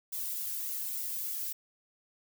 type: noise with flanger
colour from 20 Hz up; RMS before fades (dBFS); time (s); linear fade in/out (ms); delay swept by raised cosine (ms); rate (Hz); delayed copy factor
violet; -36; 0.12-1.53; 10; 1.4 to 1.95; 3.4; +0.75
effects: none